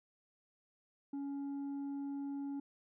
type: tone with tanh clipping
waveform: sine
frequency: 280 Hz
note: C#4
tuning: 18 cents sharp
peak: -39 dBFS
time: 1.13-2.6 s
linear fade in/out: 5 ms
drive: 4 dB
effects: none